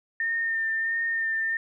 sine tone with vibrato, 1814 Hz, A#6, 48 cents flat, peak -24 dBFS, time 0.2-1.57 s, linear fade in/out 2 ms, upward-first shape sine, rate 1.5 Hz, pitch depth 20 cents each way, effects none

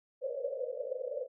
white band-pass noise, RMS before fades -37 dBFS, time 0.21-1.28 s, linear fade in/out 50 ms, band 490 to 570 Hz, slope 96 dB/octave, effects none

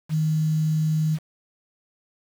sine tone with quantisation, 156.2 Hz, D#3, 7 cents sharp, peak -19 dBFS, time 0.09-1.19 s, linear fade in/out 50 ms, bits 7, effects none

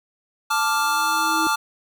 sine tone with exponential growth, 321.2 Hz, E4, 45 cents flat, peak -22 dBFS, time 0.5-1.47 s, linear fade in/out 0 ms, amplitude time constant 210 ms
square chord, D minor, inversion second, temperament equal, 880 / 1174.7 / 1396.9 Hz, A5 / D6 / F6, 0 / 0 / 0 cents, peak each -24 dBFS, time 0.5-1.56 s, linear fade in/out 10 ms
effects none

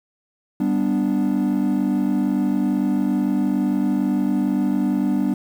triangle chord, G major, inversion none, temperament equal, 196 / 246.9 / 293.7 Hz, G3 / B3 / D4, 0 / 0 / 0 cents, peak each -19 dBFS, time 0.6-5.34 s, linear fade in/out 5 ms, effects tanh soft clip ceiling -11 dBFS + 8-bit

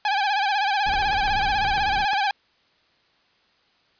sawtooth tone with vibrato, 810 Hz, G#5, 43 cents flat, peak -16 dBFS, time 0.05-2.31 s, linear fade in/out 2 ms, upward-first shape sine, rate 16 Hz, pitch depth 88 cents each way
brown noise, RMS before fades -33 dBFS, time 0.86-2.05 s, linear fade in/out 2 ms
clicks, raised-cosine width 0.5 ms, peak -19 dBFS, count 8, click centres 0.938 / 1.025 / 1.13 / 1.279 / 1.414 / 1.651 / 1.78 / 2.133 s
effects white hiss -62 dBFS RMS until 3.99 s + resampled to 11025 Hz

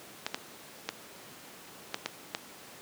clicks, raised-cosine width 0.2 ms, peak -13 dBFS, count 6, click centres 0.265 / 0.345 / 0.89 / 1.944 / 2.06 / 2.349 s, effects pink hiss -49 dBFS RMS until 2.81 s + high-pass 200 Hz 12 dB/octave

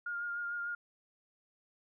sine tone with vibrato, 1413 Hz, F6, 20 cents sharp, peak -35 dBFS, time 0.06-0.75 s, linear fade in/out 5 ms, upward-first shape triangle, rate 6.7 Hz, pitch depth 24 cents each way, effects none

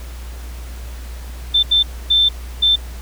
sine tone bursts at uneven times, 3554 Hz, A7, 17 cents sharp, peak -10 dBFS, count 4, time 1.54-1.63 / 1.71-1.83 / 2.1-2.29 / 2.62-2.76 s, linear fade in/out 10 ms, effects added 60 Hz sine -28 dBFS peak until 3.01 s + pink hiss -40 dBFS RMS until 3.01 s

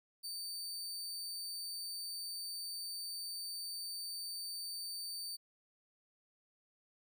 sawtooth tone, 4589 Hz, D8, 41 cents flat, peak -38 dBFS, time 0.23-5.37 s, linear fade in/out 20 ms, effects none

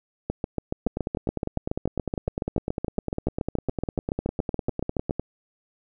two click trains, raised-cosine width 2 ms, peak -12 / -13 dBFS, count 35 / 44, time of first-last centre 0.3-5.109 / 0.87-5.196 s, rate 7.07 / 9.94 Hz, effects none

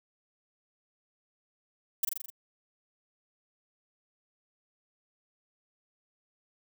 violet noise with echo, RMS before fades -26 dBFS, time 2.03-2.05 s, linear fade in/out 5 ms, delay 42 ms, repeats 6, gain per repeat -3 dB, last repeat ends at 2.302 s, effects none

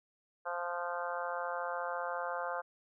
harmonic tone with a mistuned harmonic, 174.61 Hz, F3, in tune, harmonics 3 / 4 / 5 / 6 / 7 / 8 / 9, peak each -40 / -41 / -42 / -43 / -43 / -44 / -45 dBFS, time 0.45-2.62 s, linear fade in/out 20 ms, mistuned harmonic 9, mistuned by -27 cents, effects none

